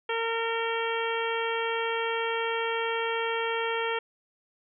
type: harmonic tone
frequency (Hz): 457.3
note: A#4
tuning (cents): -33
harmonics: 1 / 2 / 3 / 4 / 5 / 6 / 7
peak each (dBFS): -30 / -33 / -35 / -36 / -37 / -38 / -38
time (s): 0.09-3.99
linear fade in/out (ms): 5
effects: none